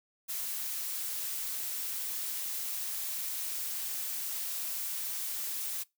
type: noise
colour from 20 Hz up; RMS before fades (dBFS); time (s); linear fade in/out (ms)
blue; -36; 0.28-5.84; 20
effects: noise-tail reverb RT60 0.2 s tail -22 dB re dry